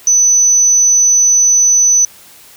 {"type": "tone", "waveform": "sine", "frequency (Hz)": 6000, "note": "F#8", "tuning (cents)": 23, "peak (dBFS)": -6, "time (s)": [0.07, 2.05], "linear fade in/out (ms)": 2, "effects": ["white hiss -40 dBFS RMS until 2.56 s"]}